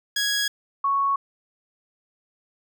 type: tone pair in turn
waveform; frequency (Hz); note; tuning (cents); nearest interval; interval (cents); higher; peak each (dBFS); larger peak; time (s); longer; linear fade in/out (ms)
15% pulse / sine; 1661.2 / 1108.7; G#6 / C#6; 0 / 0; perfect fifth; 700; first; -15 / -19; first; 0.16-0.48 / 0.84-1.16; neither; 5
effects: none